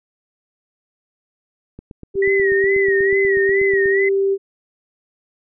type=click train; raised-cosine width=3 ms; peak=-22 dBFS; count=18; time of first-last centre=1.79-3.858 s; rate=8.22 Hz
type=tone; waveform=sine; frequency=392 Hz; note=G4; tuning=in tune; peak=-14 dBFS; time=2.14-4.38 s; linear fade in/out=50 ms
type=tone with vibrato; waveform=sine; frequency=1933 Hz; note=B6; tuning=38 cents flat; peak=-18 dBFS; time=2.22-4.09 s; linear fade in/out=5 ms; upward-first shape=sine; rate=2.3 Hz; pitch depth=94 cents each way
effects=none